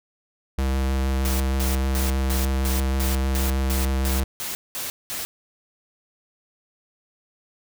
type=tone with vibrato; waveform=square; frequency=66.4 Hz; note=C2; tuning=26 cents sharp; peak=-21 dBFS; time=0.58-4.24 s; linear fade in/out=5 ms; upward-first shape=sine; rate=6.4 Hz; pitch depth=13 cents each way
type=noise bursts; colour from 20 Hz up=white; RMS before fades=-30 dBFS; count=12; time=1.25-5.25 s; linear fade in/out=0 ms; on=150 ms; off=200 ms
effects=none